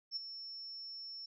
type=tone with ADSR envelope; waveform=sine; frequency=5400 Hz; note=E8; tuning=41 cents sharp; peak=-34 dBFS; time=0.11-1.26 s; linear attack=53 ms; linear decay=16 ms; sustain=-10 dB; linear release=7 ms; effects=none